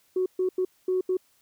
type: tone bursts at uneven times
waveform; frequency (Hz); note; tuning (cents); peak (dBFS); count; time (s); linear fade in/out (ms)
sine; 370; F#4; 0; -21; 5; 0.16-0.26 / 0.39-0.49 / 0.58-0.65 / 0.88-1.01 / 1.09-1.17; 5
effects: tanh soft clip ceiling -17 dBFS + white hiss -65 dBFS RMS until 1.41 s